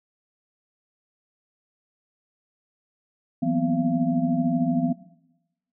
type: tone cluster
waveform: sine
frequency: 166.4 / 184.7 / 238.7 / 252 / 682 Hz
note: E3 / F#3 / A#3 / B3 / F5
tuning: +17 / -3 / +41 / +35 / -41 cents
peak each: -28 / -30 / -28 / -23 / -32 dBFS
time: 3.42-4.93 s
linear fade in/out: 10 ms
effects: noise-tail reverb RT60 0.9 s tail -17 dB re dry